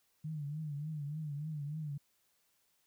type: tone with vibrato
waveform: sine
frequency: 150 Hz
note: D3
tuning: 37 cents sharp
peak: -37 dBFS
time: 0.24-1.98 s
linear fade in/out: 10 ms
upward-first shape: triangle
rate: 3.4 Hz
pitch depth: 110 cents each way
effects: white hiss -75 dBFS RMS until 2.86 s